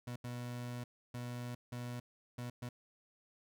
30% pulse tone bursts at uneven times, 122.1 Hz, B2, 19 cents flat, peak -38 dBFS, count 6, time 0.07-0.16 / 0.24-0.84 / 1.14-1.55 / 1.72-2 / 2.38-2.5 / 2.62-2.69 s, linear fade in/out 5 ms, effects none

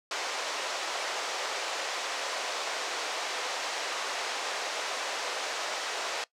pink band-pass noise, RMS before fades -34 dBFS, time 0.11-6.24 s, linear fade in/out 2 ms, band 490 to 6800 Hz, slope 24 dB/octave, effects noise-tail reverb RT60 0.1 s tail -20 dB re dry

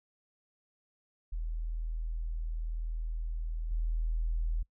sine tone with level steps, 40.47 Hz, E1, 31 cents flat, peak -32 / -28 dBFS, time 1.32-4.63 s, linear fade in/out 10 ms, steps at 3.71 s, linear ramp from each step 5 ms, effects noise-tail reverb RT60 0.1 s tail -23 dB re dry

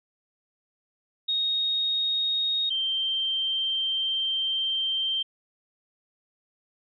sine tone pair in turn, 3735 / 3141 Hz, A#7 / G7, +3 / +3 cents, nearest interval minor third, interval 300 cents, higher first, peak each -23 / -24 dBFS, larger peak first, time 1.28-2.7 / 2.7-5.23 s, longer second, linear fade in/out 10 ms, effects none

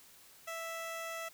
15% pulse tone, 659.3 Hz, E5, in tune, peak -33 dBFS, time 0.47-1.29 s, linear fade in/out 10 ms, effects white hiss -59 dBFS RMS until 1.33 s

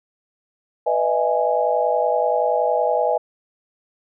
sine chord, E major seventh, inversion second, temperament equal with one note detuned, 493.9 / 608.7 / 659.3 / 830.6 Hz, B4 / D#5 / E5 / G#5, 0 / -38 / 0 / 0 cents, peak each -22 dBFS, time 0.86-3.18 s, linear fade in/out 10 ms, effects none

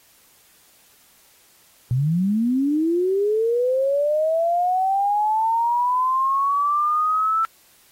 sine linear sweep, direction up, 118 to 1331 Hz, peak -17 dBFS, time 1.91-7.45 s, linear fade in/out 0 ms, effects white hiss -55 dBFS RMS until 7.91 s + AAC 48 kbps

